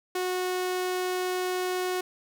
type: tone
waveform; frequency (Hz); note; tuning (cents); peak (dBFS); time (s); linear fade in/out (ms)
sawtooth; 366; F#4; -19; -23; 0.15-2.01; 5
effects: none